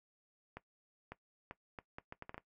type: accelerating click train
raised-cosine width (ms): 0.5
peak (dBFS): -30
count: 10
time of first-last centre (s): 0.57-2.38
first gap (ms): 550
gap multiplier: 0.71
effects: noise-tail reverb RT60 0.1 s tail -17 dB re dry